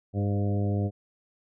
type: harmonic tone with a mistuned harmonic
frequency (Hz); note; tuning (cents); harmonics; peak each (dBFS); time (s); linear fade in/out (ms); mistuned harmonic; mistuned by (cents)
101.3; G#2; -43; 1 / 2 / 3 / 4 / 5 / 6 / 7; -25 / -31 / -35 / -37 / -39 / -41 / -42; 0.13-0.91; 50; 5; +21
effects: none